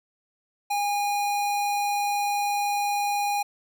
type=tone; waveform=square; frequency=817 Hz; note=G#5; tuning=29 cents flat; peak=-24 dBFS; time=0.7-3.43 s; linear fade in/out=10 ms; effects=none